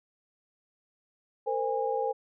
sine tone cluster, 456 / 516 / 818 Hz, A#4 / C5 / G#5, -38 / -24 / -26 cents, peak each -31 dBFS, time 1.46-2.13 s, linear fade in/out 20 ms, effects none

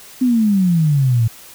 sine exponential sweep, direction down, 260 to 110 Hz, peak -11 dBFS, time 0.21-1.28 s, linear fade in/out 10 ms, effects white hiss -40 dBFS RMS until 1.54 s

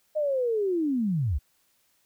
sine linear sweep, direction down, 622.3 to 57.1 Hz, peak -23 dBFS, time 0.15-1.39 s, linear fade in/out 20 ms, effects white hiss -68 dBFS RMS until 2.05 s

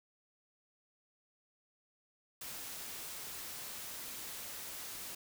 white noise, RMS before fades -45 dBFS, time 2.41-5.15 s, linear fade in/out 5 ms, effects none

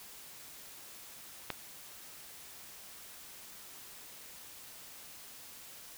click, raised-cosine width 0.3 ms, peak -18 dBFS, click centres 1.503 s, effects white hiss -51 dBFS RMS until 5.97 s

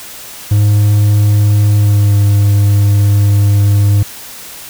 triangle tone with pitch glide, 103.83 to 101.63 Hz, G#2 to G#2, 0 to -37 cents, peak -4 dBFS, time 0.51-4.03 s, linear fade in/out 5 ms, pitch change -37 cents, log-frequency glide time 1.77-2.16 s, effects white hiss -30 dBFS RMS until 4.69 s

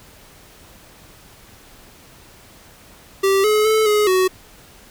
square tone with pitch steps, 389.5 / 426.1 / 436.3 / 420.2 / 372.6 Hz, G4 / G#4 / A4 / G#4 / F#4, -11 / +44 / -15 / +20 / +12 cents, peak -14 dBFS, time 3.23-4.28 s, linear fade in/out 10 ms, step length 210 ms, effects pink hiss -46 dBFS RMS until 4.9 s

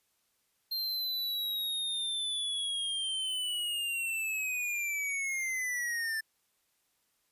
square linear sweep, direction down, 4189 to 1760 Hz, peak -32 dBFS, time 0.71-6.21 s, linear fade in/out 10 ms, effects white hiss -75 dBFS RMS until 7.31 s + resampled to 32000 Hz

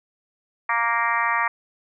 harmonic tone, 233.1 Hz, A#3, in tune, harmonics 3 / 4 / 5 / 6 / 7 / 8 / 9 / 10, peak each -33 / -25 / -24 / -32 / -32 / -25 / -30 / -32 dBFS, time 0.69-1.48 s, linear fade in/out 5 ms, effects none

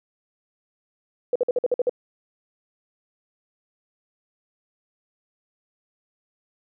sine tone bursts, 493.9 Hz, B4, in tune, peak -17 dBFS, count 8, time 1.33-1.895 s, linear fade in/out 2 ms, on 26 ms, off 51 ms, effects none

